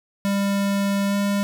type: tone with pitch glide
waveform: square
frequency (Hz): 199.1 to 201.1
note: G3 to G3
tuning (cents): +27 to +44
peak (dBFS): -20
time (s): 0.25-1.43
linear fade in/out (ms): 0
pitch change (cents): +17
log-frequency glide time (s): 1.06-1.15
effects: none